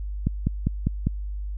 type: click train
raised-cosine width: 5 ms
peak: -9 dBFS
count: 5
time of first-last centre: 0.27-1.07 s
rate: 5 Hz
effects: added 50 Hz sine -28 dBFS peak until 1.57 s